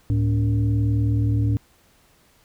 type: tone with frequency modulation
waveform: sine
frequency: 108.6 Hz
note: A2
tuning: 22 cents flat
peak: -17 dBFS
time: 0.1-1.57 s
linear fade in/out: 0 ms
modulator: 178 Hz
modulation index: 0.65
effects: pink hiss -58 dBFS RMS until 2.44 s